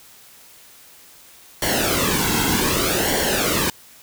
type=noise with flanger; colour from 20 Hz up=pink; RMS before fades=-20 dBFS; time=1.62-3.7 s; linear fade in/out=2 ms; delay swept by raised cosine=0.79 to 1.7 ms; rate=0.65 Hz; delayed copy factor=-0.75; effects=white hiss -47 dBFS RMS until 4.02 s